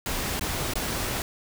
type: noise with dropouts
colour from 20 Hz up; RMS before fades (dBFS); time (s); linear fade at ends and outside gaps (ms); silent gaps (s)
pink; -29; 0.06-1.22; 1; 0.395-0.41 / 0.736-0.755
effects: none